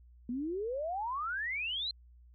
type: exponential sweep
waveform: sine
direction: up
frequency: 233.1 to 4186 Hz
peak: -33 dBFS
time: 0.29-1.91 s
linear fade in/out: 2 ms
effects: added 60 Hz sine -55 dBFS peak until 2.34 s